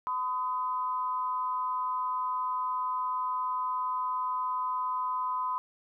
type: tone pair together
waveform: sine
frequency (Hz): 1013 / 1250.1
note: B5 / D#6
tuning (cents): +44 / +8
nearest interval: major third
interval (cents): 364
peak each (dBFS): -29 / -36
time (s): 0.07-5.58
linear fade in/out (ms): 0
effects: none